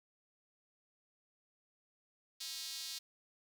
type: tone with high-pass filter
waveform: square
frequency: 146.83 Hz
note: D3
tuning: in tune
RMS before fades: -44 dBFS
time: 2.4-2.99 s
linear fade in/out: 10 ms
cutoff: 4300 Hz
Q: 2.4
effects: none